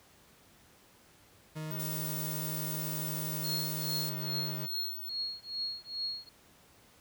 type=tone with pitch glide; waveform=40% pulse; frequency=155.56 to 152.01 Hz; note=D#3 to D#3; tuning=0 to -40 cents; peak=-36 dBFS; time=1.55-4.67 s; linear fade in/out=20 ms; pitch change=-40 cents; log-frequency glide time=3.79-4.36 s
type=tone; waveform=sine; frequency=15804 Hz; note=B9; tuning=in tune; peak=-39 dBFS; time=1.71-5.09 s; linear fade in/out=0 ms
type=high-pass noise; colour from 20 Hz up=white; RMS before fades=-41 dBFS; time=1.79-4.1 s; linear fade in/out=10 ms; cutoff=4400 Hz; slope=12 dB/octave
type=tone with tremolo; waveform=sine; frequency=4305 Hz; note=C8; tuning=49 cents sharp; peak=-31 dBFS; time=3.44-6.29 s; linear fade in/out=2 ms; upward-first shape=triangle; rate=2.4 Hz; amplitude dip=100%
effects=pink hiss -61 dBFS RMS until 7 s + high-pass 60 Hz 12 dB/octave